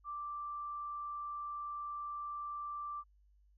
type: tone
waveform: sine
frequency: 1174.7 Hz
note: D6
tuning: in tune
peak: -39 dBFS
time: 0.04-3.04 s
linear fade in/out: 50 ms
effects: added 50 Hz sine -64 dBFS peak until 3.57 s